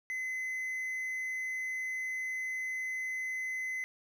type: tone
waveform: triangle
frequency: 2038 Hz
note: C7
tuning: 46 cents flat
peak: -32 dBFS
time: 0.1-3.84 s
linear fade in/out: 0 ms
effects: 11-bit